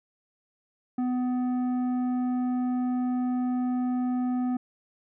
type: tone with tanh clipping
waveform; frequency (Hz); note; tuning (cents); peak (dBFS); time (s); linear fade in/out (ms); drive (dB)
sine; 250; B3; +21; -26; 0.98-4.57; 5; 9
effects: none